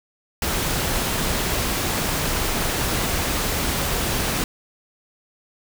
pink noise, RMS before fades -23 dBFS, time 0.42-4.44 s, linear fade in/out 2 ms, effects none

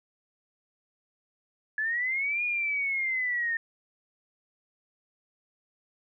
sine linear two-way sweep, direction up then down, 1700 to 2453 to 1817 Hz, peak -26 dBFS, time 1.78-3.57 s, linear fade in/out 2 ms, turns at 2.44 s, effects none

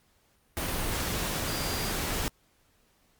sine tone in noise, 4776 Hz, D8, 28 cents sharp, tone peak -39 dBFS, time 1.48-1.91 s, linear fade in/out 0 ms, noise pink, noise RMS -31 dBFS, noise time 0.57-2.28 s, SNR -11 dB, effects pink hiss -67 dBFS RMS until 3.19 s + Opus 48 kbps

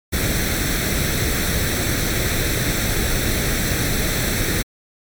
pink noise with comb filter, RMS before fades -20 dBFS, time 0.12-4.63 s, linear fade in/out 20 ms, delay 0.51 ms, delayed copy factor +0.65, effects MP3 96 kbps

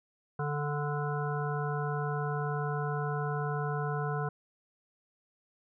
harmonic tone, 146.5 Hz, D3, 4 cents flat, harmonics 1 / 3 / 5 / 7 / 9 / 10, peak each -32 / -37 / -39 / -40 / -42 / -42 dBFS, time 0.39-4.29 s, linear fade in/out 5 ms, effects none

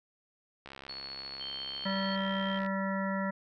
click train, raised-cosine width 0.3 ms, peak -29 dBFS, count 137, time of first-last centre 0.66-2.663 s, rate 67.9 Hz
sine tone with tremolo, 4382 Hz, C#8, 21 cents flat, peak -39 dBFS, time 0.89-2.16 s, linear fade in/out 5 ms, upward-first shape sine, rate 14 Hz, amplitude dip 30%
sine tone with pitch glide, 3136 to 3163 Hz, G7 to G7, 0 to +15 cents, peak -39 dBFS, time 1.4-2.59 s, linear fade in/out 10 ms, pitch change +15 cents, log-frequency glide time 1.88-1.93 s
harmonic tone, 193.8 Hz, G3, 20 cents flat, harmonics 1 / 3 / 5 / 7 / 9 / 10, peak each -32 / -37 / -39 / -40 / -42 / -42 dBFS, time 1.85-3.31 s, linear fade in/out 10 ms
effects none

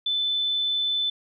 sine tone, 3515 Hz, A7, 2 cents flat, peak -22 dBFS, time 0.06-1.1 s, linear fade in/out 5 ms, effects none

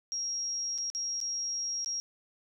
sine tone with dropouts, 5610 Hz, F8, 7 cents sharp, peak -31 dBFS, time 0.12-2 s, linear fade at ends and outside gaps 0 ms, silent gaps 0.779-0.784 / 0.901-0.949 / 1.203-1.213 / 1.846-1.86 s, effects none

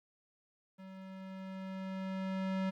square tone with level ramp, 190 Hz, F#3, 46 cents sharp, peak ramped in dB -49 to -32 dBFS, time 0.78-2.71 s, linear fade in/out 20 ms, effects low-pass 3000 Hz 12 dB/octave + 12-bit

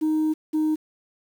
sine tone pair in turn, 311.1 / 310 Hz, D#4 / D#4, 0 / -6 cents, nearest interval unison, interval 6 cents, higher first, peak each -17 dBFS, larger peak neither, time 0.01-0.34 / 0.53-0.76 s, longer first, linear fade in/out 20 ms, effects tanh soft clip ceiling -18 dBFS + 8-bit

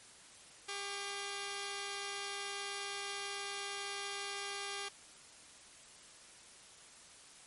5% pulse tone pair together, 400.6 / 1133 Hz, G4 / C#6, +38 / +37 cents, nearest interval octave + tritone, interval 1799 cents, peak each -29 / -34 dBFS, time 0.68-4.89 s, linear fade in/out 10 ms, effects white hiss -57 dBFS RMS until 7.46 s + MP3 48 kbps

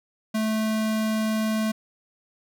square tone, 218.2 Hz, A3, 14 cents flat, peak -23 dBFS, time 0.34-1.72 s, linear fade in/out 10 ms, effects none

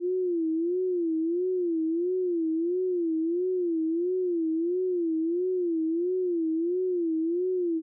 sine tone with vibrato, 344 Hz, F4, 26 cents flat, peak -24 dBFS, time 0-7.82 s, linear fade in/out 50 ms, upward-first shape sine, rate 1.5 Hz, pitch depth 130 cents each way, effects none

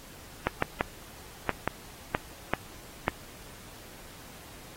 clicks, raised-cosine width 0.5 ms, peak -9 dBFS, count 8, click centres 0.47 / 0.624 / 0.809 / 1.493 / 1.676 / 2.149 / 2.536 / 3.081 s, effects pink hiss -49 dBFS RMS until 4.76 s + AAC 48 kbps

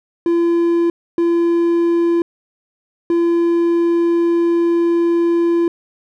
triangle tone bursts at uneven times, 340.1 Hz, F4, 46 cents flat, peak -10 dBFS, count 3, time 0.26-0.9 / 1.18-2.22 / 3.1-5.68 s, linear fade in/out 2 ms, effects none

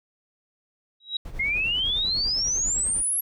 sine tone with exponential growth, 3853 Hz, B7, 44 cents flat, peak -21 dBFS, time 1-1.17 s, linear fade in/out 5 ms, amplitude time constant 36 ms
brown noise with tremolo, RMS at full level -34 dBFS, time 1.25-3.02 s, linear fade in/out 2 ms, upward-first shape sine, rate 10 Hz, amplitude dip 65%
sine exponential sweep, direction up, 2093 to 11510 Hz, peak -22 dBFS, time 1.39-3.21 s, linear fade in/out 10 ms
effects none

